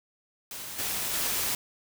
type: noise with level steps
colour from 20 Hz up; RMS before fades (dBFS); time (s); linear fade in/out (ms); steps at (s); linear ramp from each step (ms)
white; -39 / -31 / -29; 0.51-1.55; 2; 0.78 / 1.13; 10
effects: none